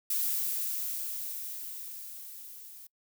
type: noise with level ramp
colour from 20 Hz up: violet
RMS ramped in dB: -29 to -49 dBFS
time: 0.1-2.87 s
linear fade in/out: 5 ms
effects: noise-tail reverb RT60 0.1 s tail -25 dB re dry